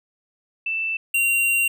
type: tone pair in turn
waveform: sine / square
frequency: 2656 / 2760 Hz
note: E7 / F7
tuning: +12 / -21 cents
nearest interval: minor second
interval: 67 cents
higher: second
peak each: -22 / -18 dBFS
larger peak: second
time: 0.66-0.97 / 1.14-1.68 s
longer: second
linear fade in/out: 5 ms
effects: none